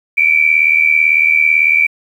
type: tone pair together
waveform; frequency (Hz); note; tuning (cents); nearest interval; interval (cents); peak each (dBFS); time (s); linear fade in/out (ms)
sine; 2288 / 2366; D7 / D7; -46 / +12; minor second; 58; -11; 0.17-1.87; 10
effects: 7-bit